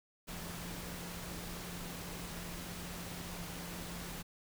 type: tone in noise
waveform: sine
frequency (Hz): 174.61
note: F3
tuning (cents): 0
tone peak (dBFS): -47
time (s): 0.27-4.23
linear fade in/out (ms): 20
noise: pink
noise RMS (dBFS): -45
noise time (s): 0.27-4.23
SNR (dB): -5
effects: none